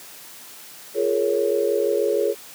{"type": "chord", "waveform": "sine", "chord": "Bb minor seventh", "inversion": "second", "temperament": "equal with one note detuned", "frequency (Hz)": [349.2, 419.9, 466.2, 554.4], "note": ["F4", "Ab4", "Bb4", "Db5"], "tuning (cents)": [0, 19, 0, 0], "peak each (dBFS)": [-27, -21, -25, -24], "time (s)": [0.94, 2.35], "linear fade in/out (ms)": 50, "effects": ["white hiss -42 dBFS RMS until 2.54 s", "high-pass 150 Hz 12 dB/octave"]}